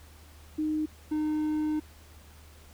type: tone pair in turn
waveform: sine / triangle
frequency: 308 / 306 Hz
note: D#4 / D#4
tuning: -17 / -29 cents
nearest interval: unison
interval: 12 cents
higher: first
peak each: -26 / -24 dBFS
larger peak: second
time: 0.58-0.86 / 1.11-1.8 s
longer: second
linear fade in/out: 10 ms
effects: added 76 Hz sine -51 dBFS peak until 2.73 s + pink hiss -56 dBFS RMS until 2.73 s